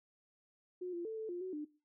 sine tone with pitch steps, 362 / 344.8 / 442.9 / 439.3 / 352.4 / 372.5 / 299 Hz, F#4 / F4 / A4 / A4 / F4 / F#4 / D4, -38 / -22 / +11 / -3 / +16 / +12 / +31 cents, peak -38 dBFS, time 0.81-1.65 s, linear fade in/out 10 ms, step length 120 ms, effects noise-tail reverb RT60 0.3 s tail -18 dB re dry

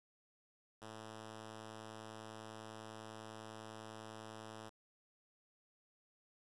5% pulse tone, 110 Hz, A2, in tune, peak -38 dBFS, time 0.81-4.7 s, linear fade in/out 20 ms, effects resampled to 24000 Hz + 11-bit

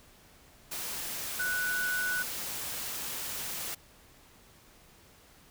sine tone in noise, 1480 Hz, F#6, in tune, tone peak -29 dBFS, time 1.39-2.23 s, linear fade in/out 10 ms, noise white, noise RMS -37 dBFS, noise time 0.71-3.75 s, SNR +5 dB, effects pink hiss -58 dBFS RMS until 5.5 s

